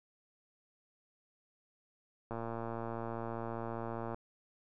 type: click train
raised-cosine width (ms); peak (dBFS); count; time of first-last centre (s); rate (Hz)
1; -26; 212; 2.31-4.145; 115
effects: none